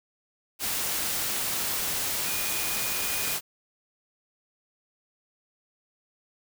sine tone in noise, 2456 Hz, D#7, 23 cents flat, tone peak -37 dBFS, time 2.23-3.38 s, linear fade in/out 50 ms, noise white, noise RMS -29 dBFS, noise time 0.59-3.41 s, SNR -11 dB, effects none

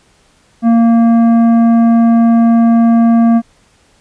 triangle tone with tanh clipping, 230.9 Hz, A#3, 16 cents flat, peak -7 dBFS, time 0.62-3.42 s, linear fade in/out 50 ms, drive 14 dB, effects pink hiss -51 dBFS RMS until 4 s + resampled to 22050 Hz

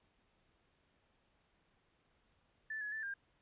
sine tone with pitch steps, 1756 / 1692 / 1760 / 1603 Hz, A6 / G#6 / A6 / G6, -4 / +32 / 0 / +38 cents, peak -39 dBFS, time 2.7-3.14 s, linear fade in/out 5 ms, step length 110 ms, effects pink hiss -75 dBFS RMS until 3.41 s + resampled to 8000 Hz

